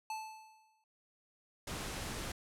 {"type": "tone with exponential decay", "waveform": "square", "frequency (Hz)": 874, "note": "A5", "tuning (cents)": -12, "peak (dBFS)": -37, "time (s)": [0.1, 0.84], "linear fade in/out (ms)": 2, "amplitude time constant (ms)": 160}
{"type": "noise", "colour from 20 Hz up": "pink", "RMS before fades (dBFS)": -41, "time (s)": [1.67, 2.32], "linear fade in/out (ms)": 5}
{"effects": ["low-pass 11000 Hz 12 dB/octave"]}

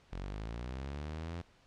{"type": "linear sweep", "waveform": "sawtooth", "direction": "up", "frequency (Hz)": [43.65, 87.31], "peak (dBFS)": -35, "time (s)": [0.12, 1.42], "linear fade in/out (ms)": 10, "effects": ["pink hiss -65 dBFS RMS until 1.66 s", "low-pass 5000 Hz 12 dB/octave"]}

